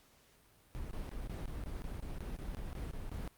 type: noise bursts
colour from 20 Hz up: brown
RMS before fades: -41 dBFS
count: 14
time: 0.75-3.276 s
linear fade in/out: 0 ms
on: 160 ms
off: 22 ms
effects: pink hiss -66 dBFS RMS until 3.37 s + Opus 48 kbps